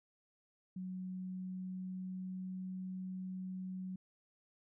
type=tone with pitch glide; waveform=sine; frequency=185 to 186.07 Hz; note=F#3 to F#3; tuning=0 to +10 cents; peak=-40 dBFS; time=0.76-3.96 s; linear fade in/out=5 ms; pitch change=+10 cents; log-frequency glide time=1.1-2.66 s; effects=none